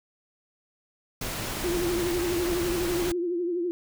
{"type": "noise", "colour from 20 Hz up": "pink", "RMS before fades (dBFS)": -32, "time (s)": [1.21, 3.12], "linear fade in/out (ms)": 5}
{"type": "tone with vibrato", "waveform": "sine", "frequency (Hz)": 349.2, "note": "F4", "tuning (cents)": 0, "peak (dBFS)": -25, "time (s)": [1.64, 3.71], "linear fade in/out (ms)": 0, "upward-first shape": "triangle", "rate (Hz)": 12, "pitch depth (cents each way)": 82}
{"effects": []}